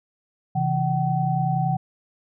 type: tone cluster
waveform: sine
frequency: 134.6 / 165 / 759 Hz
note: C3 / E3 / F#5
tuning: +49 / +2 / +44 cents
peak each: -24 dBFS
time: 0.55-1.77 s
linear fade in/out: 10 ms
effects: none